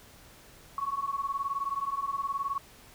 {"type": "beating tone pair", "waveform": "sine", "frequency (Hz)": [1100, 1119], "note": ["C#6", "C#6"], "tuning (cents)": [-14, 16], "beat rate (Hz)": 19, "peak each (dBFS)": [-33, -32], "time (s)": [0.78, 2.58], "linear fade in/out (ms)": 2, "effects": ["pink hiss -54 dBFS RMS until 2.94 s"]}